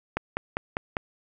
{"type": "click train", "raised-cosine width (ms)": 0.5, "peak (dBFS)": -11, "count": 5, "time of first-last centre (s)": [0.17, 0.968], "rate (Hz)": 5.01, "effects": []}